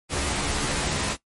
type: noise with comb filter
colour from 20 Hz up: pink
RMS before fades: -26 dBFS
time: 0.09-1.17 s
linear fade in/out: 50 ms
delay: 14 ms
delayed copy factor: +1
effects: noise-tail reverb RT60 0.1 s tail -17 dB re dry + MP3 48 kbps